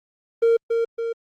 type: tone with echo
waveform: triangle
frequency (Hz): 460.9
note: A#4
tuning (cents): -20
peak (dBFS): -11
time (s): 0.42-0.57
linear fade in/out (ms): 10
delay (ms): 280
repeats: 2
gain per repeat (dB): -5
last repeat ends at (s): 1.13
effects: tanh soft clip ceiling -8 dBFS + Opus 24 kbps